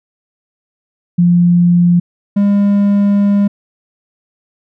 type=tone pair in turn; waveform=sine / triangle; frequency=174.61 / 202 Hz; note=F3 / G#3; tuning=0 / -48 cents; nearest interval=minor third; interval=252 cents; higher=second; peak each=-6 dBFS; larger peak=neither; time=1.18-2 / 2.36-3.48 s; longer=second; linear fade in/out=10 ms; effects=none